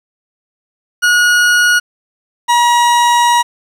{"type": "tone pair in turn", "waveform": "40% pulse", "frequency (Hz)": [1449, 956.4], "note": ["F#6", "A#5"], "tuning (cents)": [-37, 44], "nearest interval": "perfect fifth", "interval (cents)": 719, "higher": "first", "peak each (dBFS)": -7, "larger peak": "neither", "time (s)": [[1.02, 1.8], [2.48, 3.43]], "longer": "second", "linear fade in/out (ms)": 20, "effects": ["low-pass 10000 Hz 12 dB/octave", "7-bit"]}